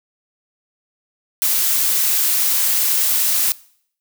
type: noise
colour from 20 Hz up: blue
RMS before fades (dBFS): -17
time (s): 1.42-3.52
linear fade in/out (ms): 0
effects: noise-tail reverb RT60 0.6 s tail -21 dB re dry